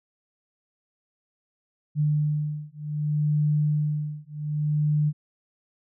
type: beating tone pair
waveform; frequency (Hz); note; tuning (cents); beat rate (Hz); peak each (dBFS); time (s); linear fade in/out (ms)
sine; 149.6 / 150.25; D3 / D3; +32 / +40; 0.65; -25; 1.95-5.13; 50
effects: none